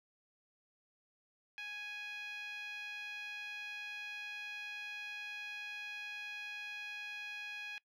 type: tone with band-pass filter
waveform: 10% pulse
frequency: 830.6 Hz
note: G#5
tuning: in tune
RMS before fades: -45 dBFS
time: 1.58-7.78 s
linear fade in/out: 0 ms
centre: 2200 Hz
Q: 3
effects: noise-tail reverb RT60 0.1 s tail -22 dB re dry